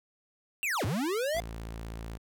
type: linear two-way sweep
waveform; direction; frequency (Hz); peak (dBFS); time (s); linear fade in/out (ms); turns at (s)
square; down then up; 2800 to 82.41 to 701; -29; 0.63-1.4; 0; 0.85
type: tone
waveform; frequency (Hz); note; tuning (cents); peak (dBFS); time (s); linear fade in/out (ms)
sawtooth; 56; A1; +31; -34; 1.34-2.18; 20
effects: none